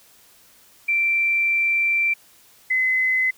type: tone pair in turn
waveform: sine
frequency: 2349 / 2036 Hz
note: D7 / C7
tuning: 0 / -48 cents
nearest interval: major second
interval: 248 cents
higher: first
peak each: -17 dBFS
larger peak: neither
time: 0.88-2.14 / 2.7-3.31 s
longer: first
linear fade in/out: 10 ms
effects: white hiss -53 dBFS RMS until 3.37 s